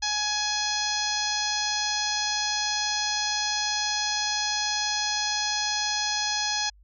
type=harmonic tone with a mistuned harmonic; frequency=839 Hz; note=G#5; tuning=17 cents sharp; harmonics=1 / 2 / 3 / 4 / 5 / 6 / 7 / 8; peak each=-32 / -33 / -37 / -34 / -31 / -31 / -34 / -35 dBFS; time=0.02-6.7 s; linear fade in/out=10 ms; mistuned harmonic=8; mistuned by=-39 cents; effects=added 50 Hz sine -52 dBFS peak until 6.83 s